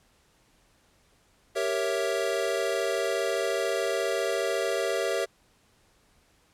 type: chord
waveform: square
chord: G diminished seventh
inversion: none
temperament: equal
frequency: 392 / 466.2 / 554.4 / 659.3 Hz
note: G4 / Bb4 / Db5 / Fb5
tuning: 0 / 0 / 0 / 0 cents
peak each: -32 dBFS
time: 1.55-5.26 s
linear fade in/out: 20 ms
effects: pink hiss -64 dBFS RMS until 6.53 s + low-pass 11000 Hz 12 dB/octave